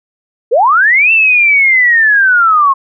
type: linear two-way sweep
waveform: sine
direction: up then down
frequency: 415.3 to 2694 to 1061 Hz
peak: -5 dBFS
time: 0.51-2.74 s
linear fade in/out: 20 ms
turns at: 1.12 s
effects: none